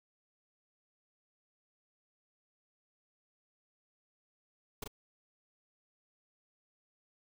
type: noise with echo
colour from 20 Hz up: pink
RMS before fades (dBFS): -40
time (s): 4.82-4.84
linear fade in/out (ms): 5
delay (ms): 37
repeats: 1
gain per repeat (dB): -2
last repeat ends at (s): 4.877
effects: none